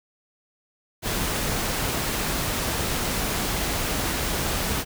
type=noise; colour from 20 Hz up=pink; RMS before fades=-26 dBFS; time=1.02-4.85 s; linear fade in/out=50 ms; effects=none